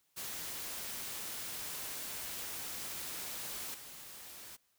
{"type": "noise with level steps", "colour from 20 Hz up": "white", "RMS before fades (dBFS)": [-42, -50], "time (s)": [0.16, 4.57], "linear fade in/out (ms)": 20, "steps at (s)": 3.74, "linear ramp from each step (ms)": 5, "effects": ["white hiss -75 dBFS RMS until 4.78 s"]}